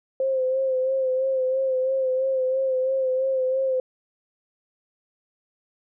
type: tone with vibrato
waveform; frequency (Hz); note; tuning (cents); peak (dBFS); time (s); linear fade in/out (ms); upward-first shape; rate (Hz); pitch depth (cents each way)
sine; 523.3; C5; 0; -20; 0.2-3.8; 2; sine; 3; 36
effects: none